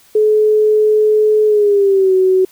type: tone with pitch glide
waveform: sine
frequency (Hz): 427.9 to 374.7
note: A4 to F#4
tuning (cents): -48 to +22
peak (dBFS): -8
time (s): 0.15-2.45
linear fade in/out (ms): 5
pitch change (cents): -230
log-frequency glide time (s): 1.46-2.14
effects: white hiss -48 dBFS RMS until 2.51 s